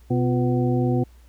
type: harmonic tone with a mistuned harmonic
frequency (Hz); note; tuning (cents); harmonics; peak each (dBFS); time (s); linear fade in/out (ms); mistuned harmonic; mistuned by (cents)
125; B2; +21; 1 / 2 / 3 / 4 / 6; -21 / -23 / -26 / -30 / -32; 0.1-1.04; 10; 3; -100
effects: added 60 Hz sine -47 dBFS peak until 1.28 s + pink hiss -60 dBFS RMS until 1.28 s